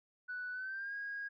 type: tone with pitch glide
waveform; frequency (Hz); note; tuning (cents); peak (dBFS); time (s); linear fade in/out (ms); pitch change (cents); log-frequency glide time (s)
sine; 1485 to 1638.2; F#6 to G#6; +6 to -24; -38; 0.28-1.29; 20; +170; 0.52-0.94
effects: tanh soft clip ceiling -34 dBFS